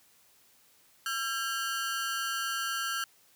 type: ring-modulated tone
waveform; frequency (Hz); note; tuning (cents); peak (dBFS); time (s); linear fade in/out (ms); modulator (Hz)
sawtooth; 1480; F#6; 0; -24; 1.06-3.04; 2; 124
effects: white hiss -63 dBFS RMS until 3.35 s + high-pass 60 Hz 12 dB/octave